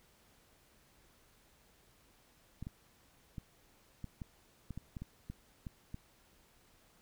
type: clicks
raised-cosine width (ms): 5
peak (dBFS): -30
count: 12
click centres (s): 2.626 / 2.669 / 3.382 / 4.043 / 4.218 / 4.707 / 4.776 / 4.968 / 5.02 / 5.3 / 5.668 / 5.944
effects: pink hiss -67 dBFS RMS until 7.01 s